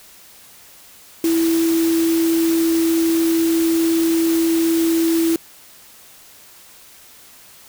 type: tone in noise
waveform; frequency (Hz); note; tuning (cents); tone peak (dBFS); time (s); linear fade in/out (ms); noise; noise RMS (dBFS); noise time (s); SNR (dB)
sine; 329.6; E4; 0; -14; 1.24-5.36; 2; white; -28; 1.24-5.36; +11
effects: white hiss -45 dBFS RMS until 7.68 s